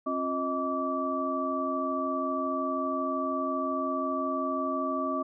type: tone cluster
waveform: sine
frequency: 268.7 / 354.3 / 629 / 1156 Hz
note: C4 / F4 / D#5 / D6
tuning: +46 / +25 / +19 / -28 cents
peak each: -32 / -38 / -33 / -31 dBFS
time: 0.06-5.23 s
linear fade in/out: 10 ms
effects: none